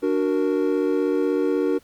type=chord; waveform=triangle; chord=D augmented; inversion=none; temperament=equal; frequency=293.7 / 370 / 466.2 Hz; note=D4 / F#4 / A#4; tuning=0 / 0 / 0 cents; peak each=-21 dBFS; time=0.02-1.79 s; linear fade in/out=20 ms; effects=pink hiss -56 dBFS RMS until 1.83 s + MP3 96 kbps